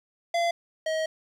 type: tone pair in turn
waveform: square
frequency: 684 / 634.3 Hz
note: F5 / D#5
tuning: -36 / +33 cents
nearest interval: minor second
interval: 131 cents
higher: first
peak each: -23 / -26 dBFS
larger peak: first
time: 0.34-0.51 / 0.86-1.06 s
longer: second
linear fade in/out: 5 ms
effects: low-pass 6000 Hz 12 dB/octave + 9-bit